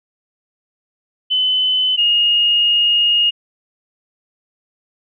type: tone pair in turn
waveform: sine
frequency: 3026 / 2856 Hz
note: F#7 / F7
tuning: +38 / +38 cents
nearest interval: minor second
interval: 100 cents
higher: first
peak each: -13 / -11 dBFS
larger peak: second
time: 1.3-1.97 / 1.97-3.31 s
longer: second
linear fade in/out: 20 ms
effects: none